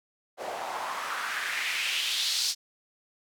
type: noise with band-pass filter sweep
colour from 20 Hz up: white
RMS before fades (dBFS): -31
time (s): 0.37-2.55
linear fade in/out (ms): 50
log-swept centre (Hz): 600 to 5100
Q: 2.7
effects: none